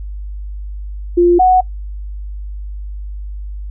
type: tone pair in turn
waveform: sine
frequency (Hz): 349.2 / 739.9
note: F4 / F#5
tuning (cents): 0 / 0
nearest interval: octave + minor second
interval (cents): 1300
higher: second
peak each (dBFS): -6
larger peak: neither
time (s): 1.17-1.39 / 1.39-1.61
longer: neither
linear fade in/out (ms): 10
effects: noise-tail reverb RT60 0.1 s tail -20 dB re dry + added 50 Hz sine -23 dBFS peak until 3.7 s